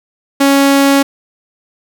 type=tone; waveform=sawtooth; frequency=277.2 Hz; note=C#4; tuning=in tune; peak=-3 dBFS; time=0.4-1.03 s; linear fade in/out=10 ms; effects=none